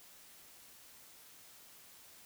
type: silence
effects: white hiss -58 dBFS RMS until 2.25 s